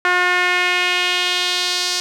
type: tone with band-pass filter sweep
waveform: sawtooth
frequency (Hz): 359.1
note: F4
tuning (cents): +48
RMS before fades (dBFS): -18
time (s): 0.05-2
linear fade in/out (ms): 0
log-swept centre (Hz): 1600 to 5000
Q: 2.1
effects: none